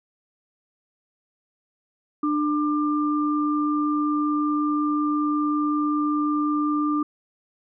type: tone pair together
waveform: sine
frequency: 298.4 / 1193 Hz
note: D4 / D6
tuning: +28 / +27 cents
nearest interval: 2 octaves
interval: 2399 cents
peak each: -21 / -26 dBFS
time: 2.23-7.03 s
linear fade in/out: 5 ms
effects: none